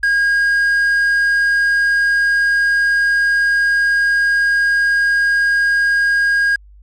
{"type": "tone with quantisation", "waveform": "triangle", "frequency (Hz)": 1629, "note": "G#6", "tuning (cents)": -34, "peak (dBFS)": -10, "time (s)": [0.03, 6.56], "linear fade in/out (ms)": 5, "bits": 6, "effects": ["added 50 Hz sine -40 dBFS peak until 6.82 s", "resampled to 24000 Hz"]}